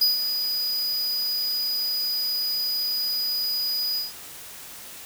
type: tone with ADSR envelope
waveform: square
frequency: 4934 Hz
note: D#8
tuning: 15 cents flat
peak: -16 dBFS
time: 0.01-4.13 s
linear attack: 6 ms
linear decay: 150 ms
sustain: -8 dB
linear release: 160 ms
effects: white hiss -41 dBFS RMS until 5.05 s